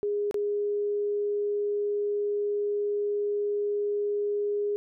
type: tone with dropouts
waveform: sine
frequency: 411.6 Hz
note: G#4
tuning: 16 cents flat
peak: -25 dBFS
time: 0.03-4.76 s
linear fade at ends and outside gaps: 0 ms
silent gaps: 0.311-0.343 s
effects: none